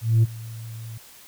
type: tone with ADSR envelope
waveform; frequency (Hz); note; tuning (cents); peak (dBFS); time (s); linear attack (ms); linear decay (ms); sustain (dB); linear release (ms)
sine; 113.2; A2; +50; -10; 0.01-0.98; 220; 28; -23; 6
effects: tanh soft clip ceiling -12 dBFS + white hiss -48 dBFS RMS until 1.27 s